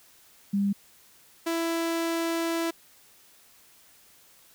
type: tone pair in turn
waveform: sine / sawtooth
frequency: 200 / 332.2 Hz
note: G3 / E4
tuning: +35 / +13 cents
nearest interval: major sixth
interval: 878 cents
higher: second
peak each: -22 dBFS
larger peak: neither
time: 0.53-0.73 / 1.46-2.71 s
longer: second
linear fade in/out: 10 ms
effects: white hiss -57 dBFS RMS until 4.54 s